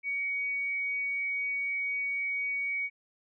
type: tone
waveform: sine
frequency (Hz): 2249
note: C#7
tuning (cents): +24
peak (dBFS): -29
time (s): 0.03-2.9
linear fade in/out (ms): 50
effects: none